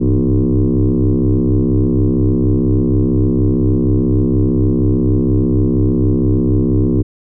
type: tone with frequency modulation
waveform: sine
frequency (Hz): 101.7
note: G#2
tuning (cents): -36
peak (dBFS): -9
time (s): 0-7.03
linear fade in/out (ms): 20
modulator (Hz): 66.4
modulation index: 4.1
effects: tanh soft clip ceiling -5 dBFS